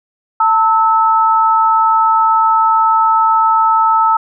sine tone pair together, 893 / 1301.8 Hz, A5 / E6, +25 / -22 cents, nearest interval perfect fifth, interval 653 cents, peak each -11 dBFS, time 0.4-4.17 s, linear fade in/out 5 ms, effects none

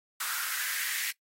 white noise with high-pass filter sweep, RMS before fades -33 dBFS, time 0.2-1.11 s, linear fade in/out 5 ms, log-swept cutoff 1300 to 2000 Hz, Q 3.7, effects noise-tail reverb RT60 0.1 s tail -18 dB re dry + AAC 48 kbps

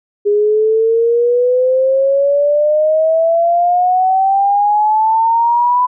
sine exponential sweep, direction up, 408.5 to 1000 Hz, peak -9 dBFS, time 0.25-5.87 s, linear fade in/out 20 ms, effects none

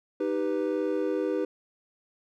triangle chord, Eb augmented, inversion none, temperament equal, 311.1 / 392 / 493.9 Hz, Eb4 / G4 / B4, 0 / 0 / 0 cents, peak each -28 dBFS, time 0.2-1.45 s, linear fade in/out 5 ms, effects none

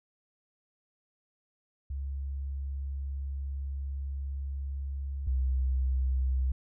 sine tone pair in turn, 68.7 / 64.91 Hz, C#2 / C2, -15 / -13 cents, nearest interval minor second, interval 98 cents, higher first, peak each -32 / -25 dBFS, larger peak second, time 1.9-5.27 / 5.27-6.52 s, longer first, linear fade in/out 5 ms, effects none

